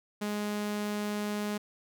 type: tone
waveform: sawtooth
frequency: 208.1 Hz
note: G#3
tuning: 4 cents sharp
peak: -27 dBFS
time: 0.21-1.58 s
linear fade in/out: 10 ms
effects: none